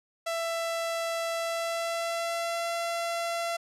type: tone with pitch glide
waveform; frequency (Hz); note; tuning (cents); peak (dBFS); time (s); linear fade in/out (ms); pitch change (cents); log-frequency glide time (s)
sawtooth; 666 to 678.4; E5 to E5; +18 to +50; -25; 0.26-3.57; 10; +32; 1.33-2.73
effects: low-pass 11000 Hz 12 dB/octave